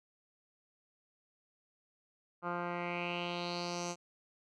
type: tone with low-pass filter sweep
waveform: 10% pulse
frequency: 174.61 Hz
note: F3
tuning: in tune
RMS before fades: -38 dBFS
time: 2.42-3.96 s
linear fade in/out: 50 ms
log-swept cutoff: 1300 to 6800 Hz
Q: 4.1
effects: none